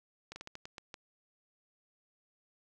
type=slowing click train; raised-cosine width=0.2 ms; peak=-27 dBFS; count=8; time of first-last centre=0.32-0.942 s; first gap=40 ms; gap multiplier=1.26; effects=none